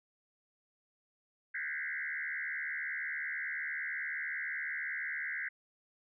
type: tone with frequency modulation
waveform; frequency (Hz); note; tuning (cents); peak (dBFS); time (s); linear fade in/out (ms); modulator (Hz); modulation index
sine; 1813; A#6; -49; -35; 1.54-5.49; 10; 74.5; 3.9
effects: none